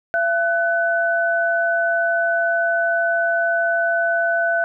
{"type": "tone pair together", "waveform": "sine", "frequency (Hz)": [677, 1498.9], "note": ["E5", "F#6"], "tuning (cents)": [46, 22], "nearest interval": "octave + major second", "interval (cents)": 1376, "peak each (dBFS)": [-19, -19], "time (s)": [0.14, 4.64], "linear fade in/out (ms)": 0, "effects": []}